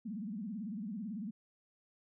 sine tone with vibrato, 210 Hz, G#3, 19 cents sharp, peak -38 dBFS, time 0.05-1.31 s, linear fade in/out 10 ms, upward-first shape sine, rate 18 Hz, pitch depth 210 cents each way, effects none

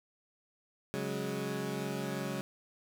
20% pulse chord, C# suspended fourth, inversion none, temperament equal, 138.59 / 185 / 207.7 Hz, C#3 / F#3 / G#3, 0 / 0 / 0 cents, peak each -34 dBFS, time 0.94-2.41 s, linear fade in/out 0 ms, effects none

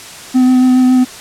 triangle tone with vibrato, 254.5 Hz, C4, 48 cents flat, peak -4 dBFS, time 0.34-1.05 s, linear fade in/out 20 ms, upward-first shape sine, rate 7.2 Hz, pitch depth 14 cents each way, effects white hiss -31 dBFS RMS until 1.2 s + low-pass 9000 Hz 12 dB/octave

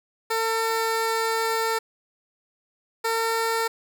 15% pulse tone pair in turn, 450.4 / 453.5 Hz, A4 / A#4, +40 / -48 cents, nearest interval unison, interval 12 cents, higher second, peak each -16 dBFS, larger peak neither, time 0.3-1.79 / 3.04-3.68 s, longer first, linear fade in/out 10 ms, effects none

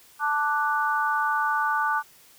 sine chord, D major, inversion second, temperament equal, 880 / 1174.7 / 1480 Hz, A5 / D6 / F#6, 0 / 0 / 0 cents, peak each -26 dBFS, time 0.19-2.03 s, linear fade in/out 50 ms, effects white hiss -54 dBFS RMS until 2.38 s

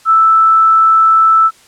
sine tone, 1318.5 Hz, E6, in tune, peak -5 dBFS, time 0.05-1.51 s, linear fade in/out 50 ms, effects white hiss -45 dBFS RMS until 1.67 s + low-pass 9000 Hz 12 dB/octave

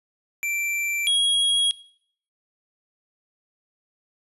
square tone pair in turn, 2347 / 3302 Hz, D7 / G#7, -2 / -11 cents, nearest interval tritone, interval 591 cents, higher second, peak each -25 / -18 dBFS, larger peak second, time 0.43-1.07 / 1.07-1.71 s, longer neither, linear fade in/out 0 ms, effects noise-tail reverb RT60 0.6 s tail -21 dB re dry + resampled to 32000 Hz

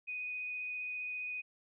sine tone with vibrato, 2489 Hz, D#7, in tune, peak -37 dBFS, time 0.07-1.42 s, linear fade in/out 20 ms, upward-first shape sine, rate 15 Hz, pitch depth 11 cents each way, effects none

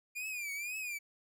45% pulse tone with vibrato, 2403 Hz, D7, 39 cents sharp, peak -37 dBFS, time 0.15-0.99 s, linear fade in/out 20 ms, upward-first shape triangle, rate 2 Hz, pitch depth 140 cents each way, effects none

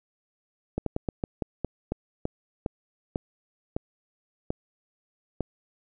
slowing click train, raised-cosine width 2 ms, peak -14 dBFS, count 14, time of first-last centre 0.78-5.407 s, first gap 83 ms, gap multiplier 1.22, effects none

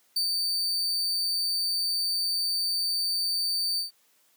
40% pulse tone with ADSR envelope, 4591 Hz, D8, 40 cents flat, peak -22 dBFS, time 0.16-3.91 s, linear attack 6 ms, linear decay 98 ms, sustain -2 dB, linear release 130 ms, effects white hiss -65 dBFS RMS until 4.36 s + high-pass 200 Hz 12 dB/octave

